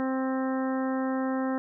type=harmonic tone; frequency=262.5 Hz; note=C4; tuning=6 cents sharp; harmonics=1 / 2 / 3 / 4 / 5 / 6 / 7; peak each=-27 / -33 / -37 / -39 / -41 / -43 / -44 dBFS; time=0-1.58 s; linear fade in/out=0 ms; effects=none